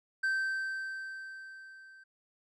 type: tone with level ramp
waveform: triangle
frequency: 1555 Hz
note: G6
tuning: 14 cents flat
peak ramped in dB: -25 to -51 dBFS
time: 0.23-2.04 s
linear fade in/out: 10 ms
effects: resampled to 24000 Hz